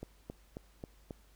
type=click train; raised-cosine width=2 ms; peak=-28 dBFS; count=5; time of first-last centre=0.03-1.108 s; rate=3.71 Hz; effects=added 50 Hz sine -61 dBFS peak until 1.35 s + pink hiss -67 dBFS RMS until 1.35 s